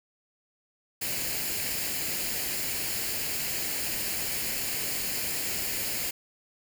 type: noise with comb filter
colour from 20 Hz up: white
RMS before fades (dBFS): -31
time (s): 1.01-6.11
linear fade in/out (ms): 10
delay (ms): 0.42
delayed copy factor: +0.55
effects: none